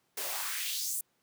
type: noise with high-pass filter sweep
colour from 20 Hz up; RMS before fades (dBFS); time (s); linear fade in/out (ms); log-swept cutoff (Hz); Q
white; -35; 0.17-1.01; 5; 380 to 10000; 2.4
effects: pink hiss -74 dBFS RMS until 1.22 s + high-pass 150 Hz 12 dB/octave